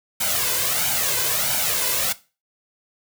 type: noise with flanger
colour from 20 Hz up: white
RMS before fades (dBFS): -22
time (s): 0.2-2.13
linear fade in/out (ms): 10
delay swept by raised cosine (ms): 1.3 to 2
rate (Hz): 1.5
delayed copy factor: +0.65
effects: noise-tail reverb RT60 0.3 s tail -17 dB re dry + high-pass 80 Hz 12 dB/octave